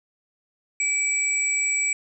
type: tone pair together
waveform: sine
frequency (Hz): 2312 / 7777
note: D7 / B8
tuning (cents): -28 / -28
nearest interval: octave + major sixth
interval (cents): 2100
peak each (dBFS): -23 / -24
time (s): 0.8-1.93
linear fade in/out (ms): 2
effects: none